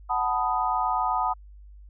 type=chord; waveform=sine; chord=B dominant seventh; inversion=second; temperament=equal; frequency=740 / 880 / 987.8 / 1244.5 Hz; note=F#5 / A5 / B5 / D#6; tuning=0 / 0 / 0 / 0 cents; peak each=-28 dBFS; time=0.09-1.34 s; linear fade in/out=20 ms; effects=added 50 Hz sine -44 dBFS peak until 1.89 s